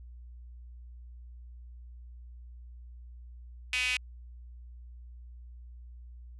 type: tone with high-pass filter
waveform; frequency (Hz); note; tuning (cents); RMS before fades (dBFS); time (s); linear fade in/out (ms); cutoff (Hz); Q
sawtooth; 251.6; B3; +32; -30; 3.73-3.97; 2; 2500; 6.1
effects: added 60 Hz sine -45 dBFS peak until 6.39 s + resampled to 24000 Hz